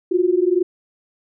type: tone pair together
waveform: sine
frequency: 348.5 / 370 Hz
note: F4 / F#4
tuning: -4 / 0 cents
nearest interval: minor second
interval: 104 cents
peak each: -17 dBFS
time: 0.11-0.63 s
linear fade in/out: 10 ms
effects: none